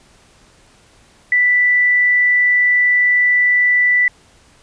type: tone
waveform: sine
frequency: 1975.5 Hz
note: B6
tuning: in tune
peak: -10 dBFS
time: 1.32-4.08 s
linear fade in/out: 2 ms
effects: pink hiss -50 dBFS RMS until 4.62 s + resampled to 22050 Hz